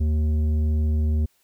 sine tone with tanh clipping, 76.8 Hz, D#2, 22 cents flat, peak -20 dBFS, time 0-1.26 s, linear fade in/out 10 ms, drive 9 dB, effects white hiss -65 dBFS RMS until 1.43 s

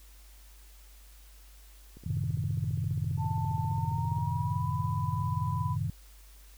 click train, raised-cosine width 3 ms, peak -36 dBFS, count 34, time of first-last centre 1.97-4.185 s, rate 14.9 Hz
sine chord, F# diminished seventh, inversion none, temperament equal, 92.5 / 110 / 130.81 / 155.56 Hz, F#2 / A2 / C3 / Eb3, 0 / 0 / 0 / 0 cents, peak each -34 dBFS, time 2.06-5.9 s, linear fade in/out 5 ms
sine tone with pitch glide, 887 to 995.6 Hz, A5 to B5, +14 to +14 cents, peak -35 dBFS, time 3.17-5.77 s, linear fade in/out 50 ms, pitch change +200 cents, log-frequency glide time 3.62-4.69 s
effects added 50 Hz sine -51 dBFS peak until 6.57 s + white hiss -59 dBFS RMS until 6.57 s

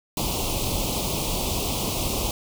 pink band-stop noise, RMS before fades -26 dBFS, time 0.17-2.31 s, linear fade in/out 2 ms, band 1100 to 2500 Hz, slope 48 dB/octave, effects none

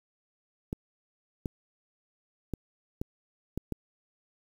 clicks, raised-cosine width 3 ms, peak -19 dBFS, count 6, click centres 0.729 / 1.458 / 2.537 / 3.015 / 3.576 / 3.723 s, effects 8-bit

